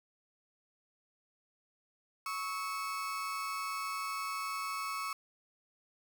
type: tone pair together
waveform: 35% pulse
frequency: 1108.7 / 1297.1 Hz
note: C#6 / E6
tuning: 0 / -28 cents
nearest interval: minor third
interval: 272 cents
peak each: -36 / -38 dBFS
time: 2.26-5.13 s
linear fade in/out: 2 ms
effects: none